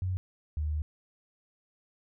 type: tone pair in turn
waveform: sine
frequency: 92.5 / 76.01 Hz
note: F#2 / D#2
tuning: 0 / -40 cents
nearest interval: minor third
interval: 340 cents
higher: first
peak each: -28 dBFS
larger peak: neither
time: 0.02-0.17 / 0.57-0.82 s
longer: second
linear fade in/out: 0 ms
effects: none